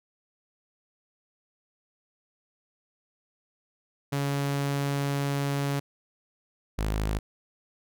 sawtooth tone pair in turn, 140.8 / 52.74 Hz, C#3 / G#1, +27 / +27 cents, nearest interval octave + perfect fourth, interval 1700 cents, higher first, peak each -22 dBFS, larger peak neither, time 4.12-5.8 / 6.78-7.19 s, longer first, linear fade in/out 10 ms, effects none

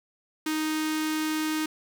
sawtooth tone with notch filter, 311.1 Hz, D#4, in tune, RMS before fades -28 dBFS, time 0.46-1.66 s, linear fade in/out 5 ms, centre 640 Hz, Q 1, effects 8-bit

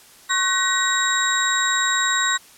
sine tone cluster, 1092 / 1509 / 1899 / 3814 / 7480 Hz, C#6 / F#6 / A#6 / A#7 / A#8, -26 / +34 / +32 / +39 / +5 cents, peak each -24 dBFS, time 0.29-2.38 s, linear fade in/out 20 ms, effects white hiss -48 dBFS RMS until 2.57 s + low-pass 12000 Hz 12 dB/octave

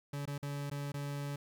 40% pulse tone with dropouts, 142.8 Hz, D3, 48 cents flat, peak -36 dBFS, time 0.13-1.36 s, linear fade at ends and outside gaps 5 ms, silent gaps 0.256-0.275 / 0.38-0.427 / 0.7-0.713 / 0.92-0.94 s, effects 13-bit

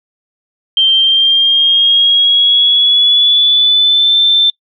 sine tone with pitch glide, 3146 to 3552 Hz, G7 to A7, +6 to +16 cents, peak -6 dBFS, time 0.77-4.5 s, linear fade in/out 2 ms, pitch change +210 cents, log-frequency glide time 0.94-4.17 s, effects noise-tail reverb RT60 0.1 s tail -25 dB re dry

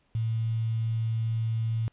sine tone with quantisation, 112.8 Hz, A2, 44 cents sharp, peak -25 dBFS, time 0.15-1.88 s, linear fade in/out 0 ms, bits 8, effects pink hiss -69 dBFS RMS until 1.92 s + resampled to 8000 Hz

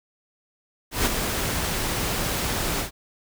pink noise with ADSR envelope, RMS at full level -20 dBFS, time 0.91-2.91 s, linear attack 150 ms, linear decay 18 ms, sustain -6 dB, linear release 110 ms, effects none

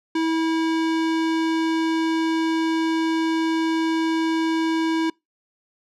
square tone, 324.3 Hz, E4, 28 cents flat, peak -20 dBFS, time 0.15-5.1 s, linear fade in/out 5 ms, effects noise-tail reverb RT60 0.2 s tail -26 dB re dry + low-pass 5000 Hz 12 dB/octave

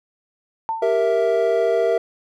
sine tone with exponential decay, 896 Hz, A5, 31 cents sharp, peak -18 dBFS, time 0.69-1.12 s, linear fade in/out 0 ms, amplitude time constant 92 ms
triangle chord, E diminished, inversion first, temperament equal, 392 / 466.2 / 659.3 Hz, G4 / Bb4 / E5, 0 / 0 / 0 cents, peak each -21 / -17 / -18 dBFS, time 0.82-1.98 s, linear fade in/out 5 ms
effects none

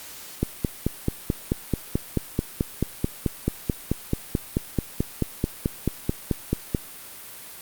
click train, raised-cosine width 3 ms, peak -8 dBFS, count 30, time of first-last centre 0.43-6.748 s, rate 4.59 Hz, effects white hiss -41 dBFS RMS until 7.61 s + Opus 48 kbps

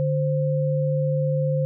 sine tone pair together, 147.53 / 523.3 Hz, D3 / C5, +8 / 0 cents, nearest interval octave + minor seventh, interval 2192 cents, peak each -21 / -24 dBFS, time 0-1.65 s, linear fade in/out 0 ms, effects none

